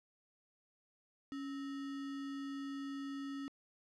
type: tone with sample-and-hold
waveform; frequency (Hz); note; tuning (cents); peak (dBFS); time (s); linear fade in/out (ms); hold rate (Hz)
sine; 277.2; C#4; 0; -40; 1.32-3.48; 0; 1575
effects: low-pass 5000 Hz 12 dB/octave